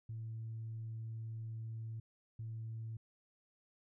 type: tone bursts at uneven times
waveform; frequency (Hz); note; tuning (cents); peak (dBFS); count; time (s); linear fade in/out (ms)
sine; 112.3; A2; +36; -40; 2; 0.09-2 / 2.39-2.97; 5
effects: tanh soft clip ceiling -37 dBFS